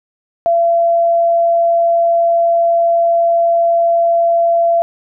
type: tone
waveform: sine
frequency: 678 Hz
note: E5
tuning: 49 cents sharp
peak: -9 dBFS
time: 0.46-4.82 s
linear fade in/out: 0 ms
effects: none